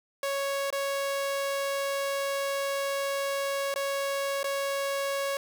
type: tone with dropouts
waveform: sawtooth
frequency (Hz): 554.4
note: C#5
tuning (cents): 0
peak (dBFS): -24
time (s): 0.23-5.37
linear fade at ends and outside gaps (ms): 2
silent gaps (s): 0.704-0.726 / 3.741-3.759 / 4.431-4.442
effects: 9-bit